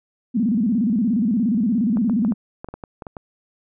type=tone with vibrato; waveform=sine; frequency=222.3 Hz; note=A3; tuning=18 cents sharp; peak=-16 dBFS; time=0.34-2.34 s; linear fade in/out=20 ms; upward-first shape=square; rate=17 Hz; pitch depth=170 cents each way
type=clicks; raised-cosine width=1 ms; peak=-19 dBFS; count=11; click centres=1.971 / 2.097 / 2.249 / 2.322 / 2.645 / 2.687 / 2.74 / 2.838 / 3.022 / 3.068 / 3.168 s
effects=none